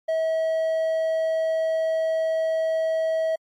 triangle tone, 644 Hz, E5, 41 cents flat, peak -19 dBFS, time 0.08-3.36 s, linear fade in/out 10 ms, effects AAC 64 kbps

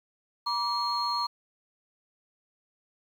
sine tone cluster, 958 / 1162 / 4273 Hz, A#5 / D6 / C8, +47 / -19 / +36 cents, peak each -30 dBFS, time 0.46-1.27 s, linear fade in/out 10 ms, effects tanh soft clip ceiling -19 dBFS + 9-bit

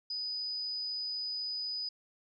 sine tone, 4978 Hz, D#8, in tune, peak -34 dBFS, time 0.1-1.89 s, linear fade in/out 5 ms, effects none

